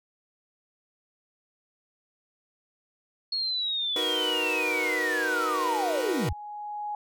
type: linear sweep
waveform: sine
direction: down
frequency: 4337 to 52.8 Hz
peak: -26 dBFS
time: 3.32-6.33 s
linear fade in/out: 5 ms
type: chord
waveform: sawtooth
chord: B major seventh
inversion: first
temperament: equal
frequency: 311.1 / 370 / 466.2 / 493.9 Hz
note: D#4 / F#4 / A#4 / B4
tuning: 0 / 0 / 0 / 0 cents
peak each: -31 / -31 / -30 / -30 dBFS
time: 3.96-6.29 s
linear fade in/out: 2 ms
type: tone with exponential growth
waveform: sine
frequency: 834 Hz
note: G#5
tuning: 7 cents sharp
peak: -29 dBFS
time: 4.37-6.95 s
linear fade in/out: 2 ms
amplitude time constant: 560 ms
effects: none